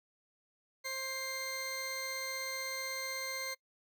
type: tone pair together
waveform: 20% pulse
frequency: 529 / 2100 Hz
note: C5 / C7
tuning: +19 / +6 cents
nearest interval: 2 octaves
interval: 2387 cents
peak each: -38 / -33 dBFS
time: 0.84-3.55 s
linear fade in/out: 20 ms
effects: noise-tail reverb RT60 0.1 s tail -23 dB re dry